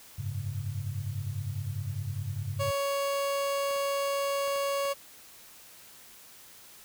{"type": "chord", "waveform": "sine", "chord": "F# suspended second", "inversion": "none", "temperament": "equal with one note detuned", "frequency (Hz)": [93.9, 103.83, 138.59], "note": ["F#2", "G#2", "C#3"], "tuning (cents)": [26, 0, 0], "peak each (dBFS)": [-37, -34, -37], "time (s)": [0.18, 2.71], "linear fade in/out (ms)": 10}
{"type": "tone", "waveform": "30% pulse", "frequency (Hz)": 558, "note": "C#5", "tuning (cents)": 11, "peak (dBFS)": -25, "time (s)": [2.59, 4.94], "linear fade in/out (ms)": 20}
{"type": "clicks", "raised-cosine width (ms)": 0.5, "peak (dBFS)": -33, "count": 5, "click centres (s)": [3.71, 3.762, 4.478, 4.561, 4.853]}
{"effects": ["white hiss -52 dBFS RMS until 6.84 s"]}